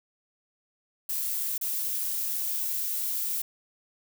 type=noise with dropouts; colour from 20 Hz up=violet; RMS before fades=-30 dBFS; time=1.09-3.42 s; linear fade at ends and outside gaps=5 ms; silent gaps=1.579-1.612 s; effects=none